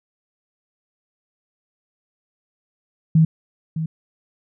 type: tone with echo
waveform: sine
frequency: 160 Hz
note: D#3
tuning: 49 cents sharp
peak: -10 dBFS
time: 3.15-3.25 s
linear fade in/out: 5 ms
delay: 610 ms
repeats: 1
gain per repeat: -11 dB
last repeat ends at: 3.86 s
effects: none